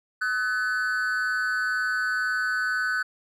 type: tone with amplitude modulation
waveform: triangle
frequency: 1500 Hz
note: F#6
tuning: 23 cents sharp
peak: -18 dBFS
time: 0.21-3.03 s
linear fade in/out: 10 ms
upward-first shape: sine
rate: 222 Hz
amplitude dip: 80%
effects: none

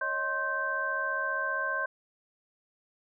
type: tone cluster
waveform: sine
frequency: 553 / 628 / 1057 / 1556 Hz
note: C#5 / D#5 / C6 / G6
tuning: -4 / +16 / +17 / -13 cents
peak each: -39 / -38 / -34 / -30 dBFS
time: 0.01-1.86 s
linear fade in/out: 5 ms
effects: none

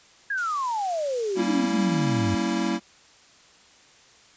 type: exponential sweep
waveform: sine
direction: down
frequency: 1679 to 92.8 Hz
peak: -24 dBFS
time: 0.3-2.35 s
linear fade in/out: 5 ms
type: noise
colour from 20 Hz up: blue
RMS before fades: -37 dBFS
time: 0.37-2.7 s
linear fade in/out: 10 ms
type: chord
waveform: square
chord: G diminished seventh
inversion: none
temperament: equal with one note detuned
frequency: 192.85 / 233.1 / 277.2 / 329.6 Hz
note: G3 / Bb3 / Db4 / Fb4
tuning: -28 / 0 / 0 / 0 cents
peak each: -30 / -29 / -32 / -28 dBFS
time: 1.35-2.8 s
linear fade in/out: 50 ms
effects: white hiss -54 dBFS RMS until 4.36 s + resampled to 16000 Hz

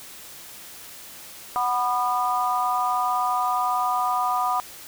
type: chord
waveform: sine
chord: B major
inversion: second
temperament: equal with one note detuned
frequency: 740 / 987.8 / 1219.6 Hz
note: F#5 / B5 / D#6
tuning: 0 / 0 / -35 cents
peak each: -25 dBFS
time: 1.56-4.6 s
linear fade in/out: 0 ms
effects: white hiss -42 dBFS RMS until 4.87 s

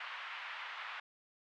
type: band-pass noise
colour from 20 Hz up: pink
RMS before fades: -45 dBFS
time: 0-1 s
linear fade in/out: 5 ms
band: 1000 to 3000 Hz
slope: 24 dB/octave
effects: none

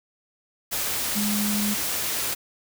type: tone in noise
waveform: sine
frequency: 207.7 Hz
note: G#3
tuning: in tune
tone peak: -24 dBFS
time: 1.15-1.75 s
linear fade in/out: 20 ms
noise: white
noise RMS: -27 dBFS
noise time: 0.71-2.35 s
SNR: 0 dB
effects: none

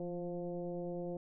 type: tone with frequency modulation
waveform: sine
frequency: 349.2 Hz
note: F4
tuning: in tune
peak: -37 dBFS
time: 0-1.17 s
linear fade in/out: 2 ms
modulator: 177 Hz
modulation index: 1.4
effects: none

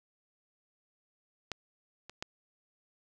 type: clicks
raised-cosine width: 0.2 ms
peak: -18 / -28 / -19 dBFS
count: 3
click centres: 1.517 / 2.096 / 2.225 s
effects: none

